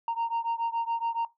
sine beating tone pair, 922 / 929.1 Hz, A#5 / A#5, -19 / -6 cents, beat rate 7.1 Hz, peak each -28 / -29 dBFS, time 0.08-1.25 s, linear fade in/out 2 ms, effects noise-tail reverb RT60 0.2 s tail -19 dB re dry + tanh soft clip ceiling -24 dBFS

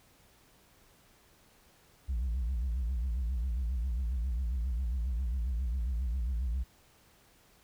sine tone with vibrato, 60.9 Hz, B1, 24 cents flat, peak -27 dBFS, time 2.08-6.64 s, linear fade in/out 20 ms, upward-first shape sine, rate 7.4 Hz, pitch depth 180 cents each way, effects tanh soft clip ceiling -28 dBFS + pink hiss -63 dBFS RMS until 7.63 s

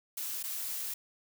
blue noise with dropouts, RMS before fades -37 dBFS, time 0.17-0.94 s, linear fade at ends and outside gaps 5 ms, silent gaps 0.429-0.437 s, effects none

